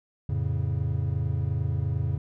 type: chord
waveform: triangle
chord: F augmented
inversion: none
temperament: equal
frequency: 87.31 / 110 / 138.59 Hz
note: F2 / A2 / C#3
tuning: 0 / 0 / 0 cents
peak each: -27 dBFS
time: 0.29-2.18 s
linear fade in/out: 5 ms
effects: none